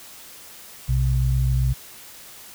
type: tone pair together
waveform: sine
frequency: 60.4 / 127.98 Hz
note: B1 / C3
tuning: -38 / -38 cents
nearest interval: octave + minor second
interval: 1300 cents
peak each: -20 dBFS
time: 0.88-1.74 s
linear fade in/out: 20 ms
effects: white hiss -43 dBFS RMS until 2.54 s